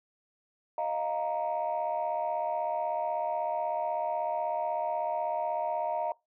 sine chord, Eb suspended second, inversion none, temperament equal, 622.3 / 698.5 / 932.3 Hz, Eb5 / F5 / Bb5, 0 / 0 / 0 cents, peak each -32 dBFS, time 0.78-6.12 s, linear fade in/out 2 ms, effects noise-tail reverb RT60 0.2 s tail -22 dB re dry + tanh soft clip ceiling -22 dBFS

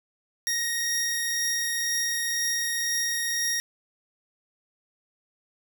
sawtooth tone pair together, 1870 / 5612 Hz, A#6 / F8, +5 / +8 cents, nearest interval octave + perfect fifth, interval 1903 cents, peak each -25 dBFS, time 0.47-3.6 s, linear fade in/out 0 ms, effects none

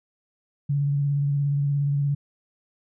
sine tone with vibrato, 142.3 Hz, C#3, 46 cents sharp, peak -20 dBFS, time 0.69-2.15 s, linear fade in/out 10 ms, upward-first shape square, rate 17 Hz, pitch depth 20 cents each way, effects none

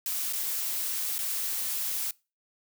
blue noise with dropouts, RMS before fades -31 dBFS, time 0.06-2.11 s, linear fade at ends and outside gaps 2 ms, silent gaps 0.327-0.332 / 1.182-1.189 s, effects noise-tail reverb RT60 0.3 s tail -24 dB re dry

